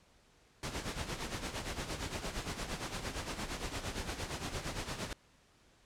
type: noise with tremolo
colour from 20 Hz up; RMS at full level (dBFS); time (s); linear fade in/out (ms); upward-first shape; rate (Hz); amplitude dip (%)
pink; -37; 0.63-5.13; 2; sine; 8.7; 65
effects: pink hiss -66 dBFS RMS until 5.85 s + low-pass 8000 Hz 12 dB/octave